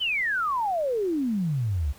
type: exponential sweep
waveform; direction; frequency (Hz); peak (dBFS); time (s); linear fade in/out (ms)
sine; down; 3136 to 65.41; -23; 0-1.93; 20
effects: pink hiss -52 dBFS RMS until 1.98 s